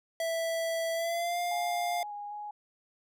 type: tone with pitch glide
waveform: square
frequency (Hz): 659.3 to 702.6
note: E5 to F5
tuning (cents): 0 to +10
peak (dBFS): -30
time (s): 0.2-2.03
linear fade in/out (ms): 2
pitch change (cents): +110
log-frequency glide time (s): 0.93-1.39
type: tone with vibrato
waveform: sine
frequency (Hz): 828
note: G#5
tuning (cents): -5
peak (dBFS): -37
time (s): 1.51-2.51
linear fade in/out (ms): 5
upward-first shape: square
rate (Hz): 2.5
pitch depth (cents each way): 11
effects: none